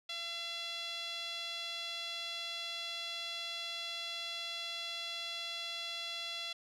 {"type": "tone with band-pass filter", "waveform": "sawtooth", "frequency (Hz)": 679, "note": "F5", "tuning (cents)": -49, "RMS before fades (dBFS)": -41, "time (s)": [0.09, 6.53], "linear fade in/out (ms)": 5, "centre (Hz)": 3600, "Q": 3.7, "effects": []}